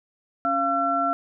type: tone cluster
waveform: sine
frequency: 275.7 / 691 / 1350 Hz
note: C#4 / F5 / E6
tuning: -9 / -19 / +41 cents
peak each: -29 / -24 / -23 dBFS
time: 0.45-1.13 s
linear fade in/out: 0 ms
effects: none